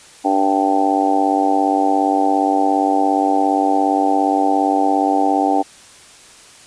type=harmonic tone; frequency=97.3 Hz; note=G2; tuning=12 cents flat; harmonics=3 / 4 / 5 / 6 / 7 / 8 / 9; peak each=-18 / -26 / -25 / -28 / -23 / -16 / -25 dBFS; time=0.24-5.63 s; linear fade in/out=20 ms; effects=white hiss -43 dBFS RMS until 6.66 s + resampled to 22050 Hz